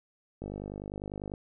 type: click train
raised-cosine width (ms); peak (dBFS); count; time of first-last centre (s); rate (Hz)
2; -25; 47; 0.42-1.338; 50.1
effects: none